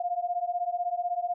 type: beating tone pair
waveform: sine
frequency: 698.5 / 714.5 Hz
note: F5 / F5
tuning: 0 / +39 cents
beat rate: 16 Hz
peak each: -30 dBFS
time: 0-1.34 s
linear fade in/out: 5 ms
effects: none